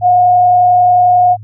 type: tone with frequency modulation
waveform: sine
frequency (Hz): 720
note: F#5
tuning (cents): -47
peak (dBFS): -5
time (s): 0.01-1.37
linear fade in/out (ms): 50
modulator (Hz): 31.2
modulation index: 0.27
effects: added 106 Hz sine -28 dBFS peak until 1.43 s